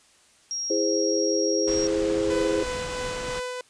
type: tone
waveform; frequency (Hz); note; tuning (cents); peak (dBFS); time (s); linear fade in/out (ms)
sine; 5610; F8; +7; -27; 0.51-1.87; 0
type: chord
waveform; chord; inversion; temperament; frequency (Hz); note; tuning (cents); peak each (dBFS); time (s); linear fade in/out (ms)
sine; E augmented; none; equal; 329.6 / 415.3 / 523.3; E4 / G#4 / B#4; 0 / 0 / 0; -26; 0.7-2.63; 5
type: low-pass noise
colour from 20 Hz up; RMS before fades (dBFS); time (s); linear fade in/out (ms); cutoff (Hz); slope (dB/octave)
pink; -36; 1.67-3.4; 10; 8600; 48
type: tone with tremolo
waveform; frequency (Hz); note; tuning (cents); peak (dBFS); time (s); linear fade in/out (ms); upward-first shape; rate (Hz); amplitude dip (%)
sawtooth; 500; B4; +21; -24; 2.3-3.61; 2; triangle; 3; 35
effects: white hiss -58 dBFS RMS until 3.69 s + resampled to 22050 Hz